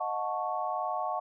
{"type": "chord", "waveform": "sine", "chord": "D# half-diminished seventh", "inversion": "none", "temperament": "equal with one note detuned", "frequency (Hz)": [622.3, 724.8, 880, 1108.7], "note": ["D#5", "F#5", "A5", "C#6"], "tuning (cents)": [0, -36, 0, 0], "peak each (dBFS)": [-37, -33, -36, -35], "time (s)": [0, 1.2], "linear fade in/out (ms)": 10, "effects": []}